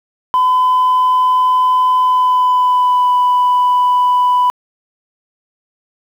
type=tone with pitch glide; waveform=sine; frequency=1011 to 991.9 Hz; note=B5 to B5; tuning=+40 to +7 cents; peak=-7 dBFS; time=0.34-4.5 s; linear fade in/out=0 ms; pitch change=-33 cents; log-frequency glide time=1.98-3.14 s; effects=tanh soft clip ceiling -7 dBFS + 7-bit